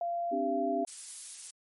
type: tone with pitch glide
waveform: sine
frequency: 689 to 680.7 Hz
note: F5 to F5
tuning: -24 to -45 cents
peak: -30 dBFS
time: 0.01-0.85 s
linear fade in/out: 2 ms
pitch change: -21 cents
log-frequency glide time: 0.29-0.39 s
type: chord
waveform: sine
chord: C suspended second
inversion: none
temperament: just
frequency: 261.6 / 294.3 / 392.4 Hz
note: C4 / D4 / G4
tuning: 0 / +4 / +2 cents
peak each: -35 dBFS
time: 0.31-0.85 s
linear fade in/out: 20 ms
type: noise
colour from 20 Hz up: violet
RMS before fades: -38 dBFS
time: 0.87-1.51 s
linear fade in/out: 10 ms
effects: MP3 48 kbps